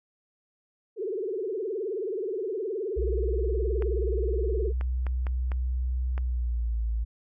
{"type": "tone with vibrato", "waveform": "sine", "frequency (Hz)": 407.3, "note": "G#4", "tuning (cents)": -34, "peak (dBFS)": -28, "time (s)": [0.96, 4.73], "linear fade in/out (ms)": 50, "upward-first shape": "triangle", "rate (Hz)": 19, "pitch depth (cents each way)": 260}
{"type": "tone with pitch glide", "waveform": "sine", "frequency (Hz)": [62.7, 56.18], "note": ["B1", "A1"], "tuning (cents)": [27, 37], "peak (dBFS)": -25, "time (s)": [2.96, 7.05], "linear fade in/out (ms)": 20, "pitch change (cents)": -190, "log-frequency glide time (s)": [6.19, 6.81]}
{"type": "clicks", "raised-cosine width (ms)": 0.5, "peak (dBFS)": -23, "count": 6, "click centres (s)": [3.823, 4.811, 5.067, 5.268, 5.518, 6.179]}
{"effects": []}